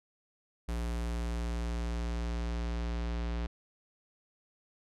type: tone with low-pass filter sweep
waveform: square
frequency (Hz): 58.27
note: A#1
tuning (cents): 0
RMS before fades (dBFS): -34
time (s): 0.68-3.47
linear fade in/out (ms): 10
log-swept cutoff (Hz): 11000 to 4200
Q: 0.94
effects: none